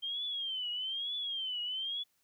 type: tone with vibrato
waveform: sine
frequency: 3164 Hz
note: G7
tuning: 15 cents sharp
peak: -34 dBFS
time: 0.02-2.04 s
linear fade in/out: 20 ms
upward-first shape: triangle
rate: 1.1 Hz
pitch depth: 160 cents each way
effects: white hiss -75 dBFS RMS until 2.23 s